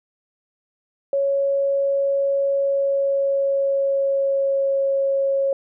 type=tone with pitch glide; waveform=sine; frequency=554.4 to 547.7 Hz; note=C#5 to C#5; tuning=0 to -21 cents; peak=-17 dBFS; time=1.13-5.53 s; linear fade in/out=2 ms; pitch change=-21 cents; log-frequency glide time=2.56-4.77 s; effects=none